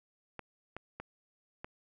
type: clicks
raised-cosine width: 0.5 ms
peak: -26 dBFS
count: 4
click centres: 0.393 / 0.766 / 1 / 1.645 s
effects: none